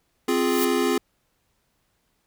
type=noise with exponential growth; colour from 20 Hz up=blue; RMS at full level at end=-25 dBFS; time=0.28-0.65 s; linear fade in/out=5 ms; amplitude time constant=79 ms
type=chord; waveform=square; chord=F minor; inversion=second; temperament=equal; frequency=261.6 / 349.2 / 415.3 Hz; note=C4 / F4 / Ab4; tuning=0 / 0 / 0 cents; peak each=-25 / -25 / -25 dBFS; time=0.28-0.98 s; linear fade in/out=5 ms
effects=pink hiss -70 dBFS RMS until 2.26 s